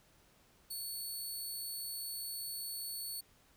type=tone; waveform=10% pulse; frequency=4435 Hz; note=C#8; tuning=in tune; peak=-33 dBFS; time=0.7-3.21 s; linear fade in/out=10 ms; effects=pink hiss -67 dBFS RMS until 3.56 s